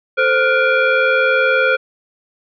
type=tone with frequency modulation; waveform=sine; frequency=440.3 Hz; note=A4; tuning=1 cent sharp; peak=-11 dBFS; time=0.17-1.77 s; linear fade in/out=20 ms; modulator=961 Hz; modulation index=1.9; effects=none